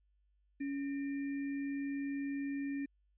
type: tone with sample-and-hold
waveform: sine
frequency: 279.6 Hz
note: C#4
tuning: 15 cents sharp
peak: -35 dBFS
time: 0.6-2.86 s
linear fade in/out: 10 ms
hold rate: 2100 Hz
effects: added 50 Hz sine -70 dBFS peak until 3.17 s + resampled to 8000 Hz